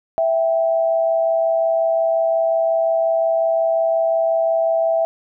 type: tone pair together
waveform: sine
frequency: 659.3 / 784.9 Hz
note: E5 / G5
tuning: 0 / +2 cents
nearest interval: minor third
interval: 302 cents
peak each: -15 / -24 dBFS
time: 0.18-5.05 s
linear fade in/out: 0 ms
effects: none